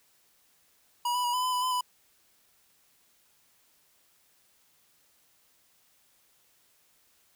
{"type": "tone with pitch steps", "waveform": "square", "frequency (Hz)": [967, 989, 966, 1003, 1011, 993, 1016, 994], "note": ["B5", "B5", "B5", "B5", "B5", "B5", "B5", "B5"], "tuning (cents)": [-37, 2, -39, 26, 40, 9, 49, 11], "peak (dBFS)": -27, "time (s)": [1.05, 1.81], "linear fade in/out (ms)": 5, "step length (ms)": 95, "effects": ["white hiss -66 dBFS RMS until 7.35 s"]}